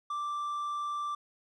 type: tone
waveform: triangle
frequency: 1174.7 Hz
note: D6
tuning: in tune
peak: -30 dBFS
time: 0.1-1.15 s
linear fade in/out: 5 ms
effects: resampled to 24000 Hz + 12-bit